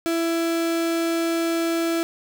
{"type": "tone", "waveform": "35% pulse", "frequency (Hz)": 332.6, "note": "E4", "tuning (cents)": 16, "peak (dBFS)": -19, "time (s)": [0.06, 2.03], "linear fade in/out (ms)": 0, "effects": []}